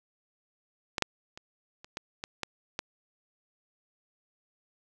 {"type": "clicks", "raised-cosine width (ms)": 0.2, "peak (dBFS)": [-12, -6, -26, -29, -18, -18, -14, -14], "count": 8, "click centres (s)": [0.982, 1.023, 1.375, 1.845, 1.971, 2.239, 2.433, 2.791], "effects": []}